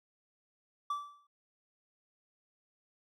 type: tone with exponential decay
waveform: triangle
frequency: 1161 Hz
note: D6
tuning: 20 cents flat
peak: -28 dBFS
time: 0.9-1.27 s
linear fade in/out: 5 ms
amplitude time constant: 79 ms
effects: none